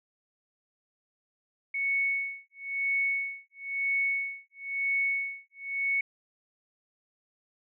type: tone with tremolo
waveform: sine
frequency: 2215 Hz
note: C#7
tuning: 2 cents flat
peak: -24 dBFS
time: 1.74-6.01 s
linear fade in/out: 5 ms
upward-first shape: sine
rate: 1 Hz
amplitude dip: 100%
effects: none